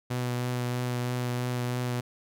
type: tone with vibrato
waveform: sawtooth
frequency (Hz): 123.47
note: B2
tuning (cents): 0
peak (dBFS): -24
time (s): 0.1-2.01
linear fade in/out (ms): 10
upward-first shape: triangle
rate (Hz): 3.1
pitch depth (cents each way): 17
effects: none